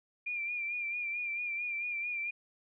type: tone with vibrato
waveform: sine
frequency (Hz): 2394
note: D7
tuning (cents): +33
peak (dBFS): -33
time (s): 0.26-2.31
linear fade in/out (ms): 10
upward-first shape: sine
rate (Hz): 4.5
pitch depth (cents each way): 45
effects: none